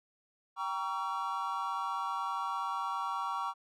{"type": "chord", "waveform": "triangle", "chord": "G diminished seventh", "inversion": "none", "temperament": "just", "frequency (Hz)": [784, 940.8, 1128.9, 1354.7], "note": ["G5", "Bb5", "Db6", "Fb6"], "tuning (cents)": [0, 16, 31, 47], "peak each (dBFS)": [-39, -36, -34, -39], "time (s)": [0.56, 3.54], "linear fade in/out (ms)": 50, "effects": []}